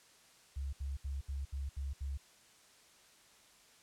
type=tone bursts; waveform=sine; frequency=69 Hz; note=C#2; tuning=7 cents flat; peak=-36 dBFS; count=7; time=0.56-2.176 s; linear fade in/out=10 ms; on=170 ms; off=71 ms; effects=white hiss -63 dBFS RMS until 3.82 s + low-pass 9000 Hz 12 dB/octave